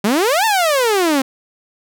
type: exponential two-way sweep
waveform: sawtooth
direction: up then down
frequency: 191.9 to 920 to 258 Hz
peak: -9 dBFS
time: 0.04-1.22 s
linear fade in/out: 5 ms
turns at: 0.45 s
effects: none